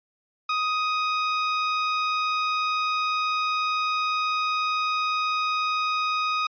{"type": "tone", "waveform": "sawtooth", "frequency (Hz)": 1251, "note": "D#6", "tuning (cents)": 9, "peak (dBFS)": -19, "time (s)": [0.49, 6.47], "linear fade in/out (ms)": 5, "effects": ["resampled to 11025 Hz"]}